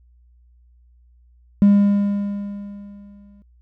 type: tone with exponential decay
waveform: triangle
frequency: 202.2 Hz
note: G#3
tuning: 46 cents flat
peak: -5 dBFS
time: 1.62-3.42 s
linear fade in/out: 0 ms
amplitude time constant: 390 ms
effects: tanh soft clip ceiling -4 dBFS + added 60 Hz sine -50 dBFS peak until 3.61 s